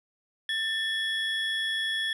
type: tone pair together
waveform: triangle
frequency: 1781 / 3362 Hz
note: A6 / G#7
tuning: +21 / +20 cents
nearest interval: major seventh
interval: 1099 cents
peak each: -28 dBFS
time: 0.49-2.13 s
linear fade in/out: 2 ms
effects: resampled to 32000 Hz